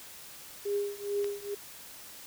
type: tone with tremolo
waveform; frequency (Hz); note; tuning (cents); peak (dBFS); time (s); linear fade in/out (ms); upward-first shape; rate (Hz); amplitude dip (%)
sine; 406.1; G#4; -39; -26; 0.65-1.55; 10; triangle; 2.3; 95
type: click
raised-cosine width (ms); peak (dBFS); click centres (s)
0.2; -24; 1.244
effects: white hiss -48 dBFS RMS until 2.26 s